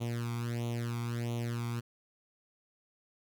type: tone with flanger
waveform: sawtooth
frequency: 118.2 Hz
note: A#2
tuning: 24 cents sharp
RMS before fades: -35 dBFS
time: 0-1.81 s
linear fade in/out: 20 ms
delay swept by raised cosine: 0.3 to 0.88 ms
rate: 1.5 Hz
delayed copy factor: +0.85
effects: none